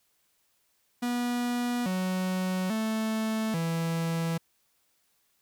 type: tone with pitch steps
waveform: 45% pulse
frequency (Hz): 242.9 / 185.4 / 219.9 / 165.2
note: B3 / F#3 / A3 / E3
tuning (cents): -29 / +4 / -1 / +4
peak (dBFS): -27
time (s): 1.02-4.38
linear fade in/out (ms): 10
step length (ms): 840
effects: white hiss -71 dBFS RMS until 5.41 s